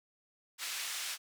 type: band-pass noise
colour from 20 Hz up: pink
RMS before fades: -39 dBFS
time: 0.58-1.18 s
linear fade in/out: 50 ms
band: 2000 to 11000 Hz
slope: 12 dB/octave
effects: none